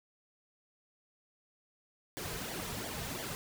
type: noise with flanger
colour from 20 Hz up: pink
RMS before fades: -40 dBFS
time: 2.17-3.35 s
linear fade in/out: 0 ms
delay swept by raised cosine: 0.76 to 3.66 ms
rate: 2.9 Hz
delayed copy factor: -0.8
effects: none